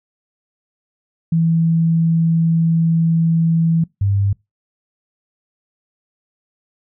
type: tone pair in turn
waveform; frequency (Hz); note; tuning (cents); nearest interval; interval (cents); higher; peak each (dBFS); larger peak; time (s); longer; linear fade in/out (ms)
sine; 164.6 / 99.53; E3 / G2; -2 / +27; major sixth; 871; first; -12 / -13; first; 1.32-3.84 / 4.01-4.33; first; 5
effects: noise-tail reverb RT60 0.2 s tail -24 dB re dry